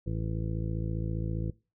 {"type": "harmonic tone", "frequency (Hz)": 55, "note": "A1", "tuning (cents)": 0, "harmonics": [1, 2, 3, 4, 5, 6, 7, 8, 9], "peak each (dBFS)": [-34, -33, -36, -46, -49, -41, -52, -50, -46], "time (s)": [0.06, 1.51], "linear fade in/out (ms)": 10, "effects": ["noise-tail reverb RT60 0.3 s tail -22 dB re dry"]}